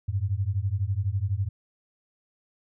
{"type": "beating tone pair", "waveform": "sine", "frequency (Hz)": [92.5, 104.5], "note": ["F#2", "G#2"], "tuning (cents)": [0, 11], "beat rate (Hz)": 12, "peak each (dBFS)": -27, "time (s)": [0.08, 1.49], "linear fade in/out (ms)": 10, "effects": []}